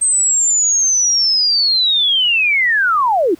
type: linear sweep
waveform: sine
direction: down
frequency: 8350 to 293.7 Hz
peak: -11 dBFS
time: 0.01-3.35 s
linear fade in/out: 10 ms
effects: pink hiss -48 dBFS RMS until 3.39 s